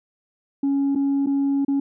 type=tone with dropouts; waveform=sine; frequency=277.8 Hz; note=C#4; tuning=4 cents sharp; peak=-16 dBFS; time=0.63-1.8 s; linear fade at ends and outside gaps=5 ms; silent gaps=0.951-0.957 / 1.262-1.269 / 1.649-1.681 s; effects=tanh soft clip ceiling -16 dBFS